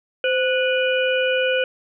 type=harmonic tone with a mistuned harmonic; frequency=491.5 Hz; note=B4; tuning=8 cents flat; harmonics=1 / 3 / 5 / 6; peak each=-19 / -24 / -26 / -27 dBFS; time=0.24-1.64 s; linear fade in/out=2 ms; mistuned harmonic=1; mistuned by=+85 cents; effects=none